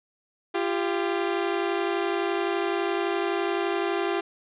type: tone pair together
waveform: sawtooth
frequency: 344.2 / 396 Hz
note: F4 / G4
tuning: -25 / +18 cents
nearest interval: major second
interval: 243 cents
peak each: -23 dBFS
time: 0.54-4.21 s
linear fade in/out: 10 ms
effects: resampled to 8000 Hz + 9-bit

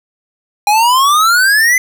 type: exponential sweep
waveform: square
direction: up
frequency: 811 to 2051 Hz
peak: -8 dBFS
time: 0.67-1.78 s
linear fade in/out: 2 ms
effects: none

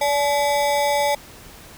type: ring-modulated tone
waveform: square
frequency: 716 Hz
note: F5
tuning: 43 cents sharp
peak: -15 dBFS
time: 0.01-1.15 s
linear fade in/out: 5 ms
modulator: 139 Hz
effects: pink hiss -43 dBFS RMS until 1.77 s

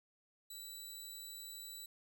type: tone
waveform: 15% pulse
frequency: 3951 Hz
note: B7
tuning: in tune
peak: -40 dBFS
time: 0.5-1.86 s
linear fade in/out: 5 ms
effects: none

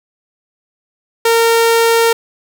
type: tone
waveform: sawtooth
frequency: 459.7 Hz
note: A#4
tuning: 24 cents flat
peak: -5 dBFS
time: 1.25-2.13 s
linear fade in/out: 5 ms
effects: none

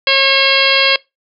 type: harmonic tone with a mistuned harmonic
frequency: 543 Hz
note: C#5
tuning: 36 cents flat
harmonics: 1 / 2 / 3 / 4 / 5 / 6 / 7 / 8 / 9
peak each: -17 / -21 / -20 / -16 / -16 / -16 / -21 / -19 / -21 dBFS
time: 0.07-0.96 s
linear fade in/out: 2 ms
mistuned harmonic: 7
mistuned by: +84 cents
effects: noise-tail reverb RT60 0.2 s tail -22 dB re dry

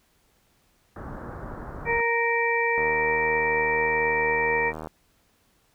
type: low-pass noise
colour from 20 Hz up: pink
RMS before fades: -37 dBFS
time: 0.96-2.01 s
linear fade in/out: 2 ms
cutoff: 1600 Hz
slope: 48 dB/octave
type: harmonic tone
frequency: 466.2 Hz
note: A#4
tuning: in tune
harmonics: 1 / 2 / 4 / 5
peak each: -26 / -27 / -26 / -27 dBFS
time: 1.85-4.73 s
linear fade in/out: 50 ms
type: click train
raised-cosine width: 1 ms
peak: -21 dBFS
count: 165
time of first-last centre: 2.78-4.872 s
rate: 78.4 Hz
effects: pink hiss -65 dBFS RMS until 5.74 s

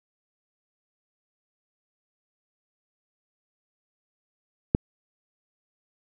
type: click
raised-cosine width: 3 ms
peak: -5 dBFS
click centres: 4.749 s
effects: none

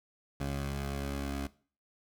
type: tone pair together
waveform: 15% pulse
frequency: 69.4 / 139.24 Hz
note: C#2 / C#3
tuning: +3 / +8 cents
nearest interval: octave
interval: 1205 cents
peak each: -28 / -34 dBFS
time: 0.4-1.47 s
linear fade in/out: 5 ms
effects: noise-tail reverb RT60 0.4 s tail -18 dB re dry

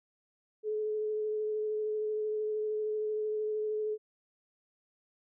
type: tone with vibrato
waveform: sine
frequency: 428.1 Hz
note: A4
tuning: 47 cents flat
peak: -30 dBFS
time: 0.63-3.98 s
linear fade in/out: 50 ms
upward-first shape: sine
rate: 13 Hz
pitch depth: 13 cents each way
effects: none

